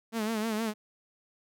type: tone with vibrato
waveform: sawtooth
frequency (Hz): 220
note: A3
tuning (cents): 0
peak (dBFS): -25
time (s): 0.12-0.74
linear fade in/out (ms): 50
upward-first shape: sine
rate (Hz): 6.4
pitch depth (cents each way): 75
effects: none